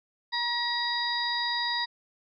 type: harmonic tone with a mistuned harmonic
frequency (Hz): 954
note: A#5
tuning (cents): +40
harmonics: 1 / 2 / 4 / 5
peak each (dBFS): -32 / -32 / -32 / -32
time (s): 0.32-1.86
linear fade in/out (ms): 20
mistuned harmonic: 5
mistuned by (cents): +22
effects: none